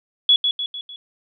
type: tone with echo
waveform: sine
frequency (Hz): 3383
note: G#7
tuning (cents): +31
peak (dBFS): -10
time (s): 0.29-0.36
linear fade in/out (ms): 2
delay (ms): 150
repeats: 4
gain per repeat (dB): -6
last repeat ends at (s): 0.96
effects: none